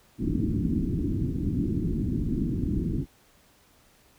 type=low-pass noise; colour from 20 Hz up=white; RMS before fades=-27 dBFS; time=0.18-3.06 s; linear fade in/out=50 ms; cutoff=320 Hz; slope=48 dB/octave; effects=pink hiss -60 dBFS RMS until 4.18 s